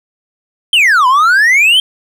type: exponential two-way sweep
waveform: triangle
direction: down then up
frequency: 3214 to 980 to 3214 Hz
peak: -4 dBFS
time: 0.73-1.8 s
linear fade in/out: 2 ms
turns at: 1.07 s
effects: none